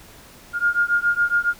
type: beating tone pair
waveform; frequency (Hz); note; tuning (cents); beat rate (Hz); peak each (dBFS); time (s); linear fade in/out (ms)
sine; 1413 / 1420.2; F6 / F6; +20 / +29; 7.2; -20; 0.53-1.54; 50
effects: pink hiss -46 dBFS RMS until 1.59 s